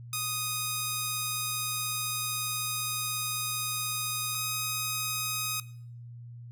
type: tone pair in turn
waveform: 5% pulse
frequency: 1244.5 / 1256.1 Hz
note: D#6 / D#6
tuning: 0 / +16 cents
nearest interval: unison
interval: 16 cents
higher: second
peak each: -18 dBFS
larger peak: neither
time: 0.13-4.35 / 4.35-5.6 s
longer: first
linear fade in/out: 2 ms
effects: noise-tail reverb RT60 0.6 s tail -19 dB re dry + added 119 Hz sine -42 dBFS peak until 6.51 s